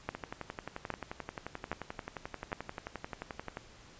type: two click trains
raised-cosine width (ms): 0.5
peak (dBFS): -23 / -18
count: 40 / 4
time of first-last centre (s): 0.15-3.571 / 0.09-2.529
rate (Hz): 11.4 / 1.23
effects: pink hiss -56 dBFS RMS until 3.99 s + resampled to 16000 Hz